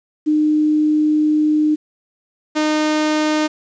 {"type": "tone pair in turn", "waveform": ["sine", "sawtooth"], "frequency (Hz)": [304.6, 306.5], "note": ["D#4", "D#4"], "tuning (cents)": [-37, -26], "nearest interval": "unison", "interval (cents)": 11, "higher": "second", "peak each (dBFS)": [-12, -11], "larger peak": "second", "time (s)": [[0.26, 1.76], [2.55, 3.48]], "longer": "first", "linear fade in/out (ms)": 20, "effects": ["resampled to 16000 Hz", "8-bit"]}